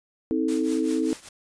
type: chord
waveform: sine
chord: A diminished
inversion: first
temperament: equal with one note detuned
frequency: 261.6 / 318 / 440 Hz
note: C4 / Eb4 / A4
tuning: 0 / +38 / 0 cents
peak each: -26 / -24 / -29 dBFS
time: 0.31-1.13 s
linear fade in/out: 0 ms
type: noise with tremolo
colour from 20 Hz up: white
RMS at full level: -37 dBFS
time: 0.48-1.29 s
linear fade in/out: 5 ms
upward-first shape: triangle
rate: 5.1 Hz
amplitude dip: 85%
effects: resampled to 22050 Hz